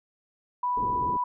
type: tone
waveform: sine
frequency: 987 Hz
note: B5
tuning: 1 cent flat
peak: -24 dBFS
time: 0.63-1.24 s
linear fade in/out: 5 ms
type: low-pass noise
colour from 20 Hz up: white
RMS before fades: -37 dBFS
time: 0.77-1.17 s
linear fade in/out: 2 ms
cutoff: 470 Hz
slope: 48 dB/octave
effects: none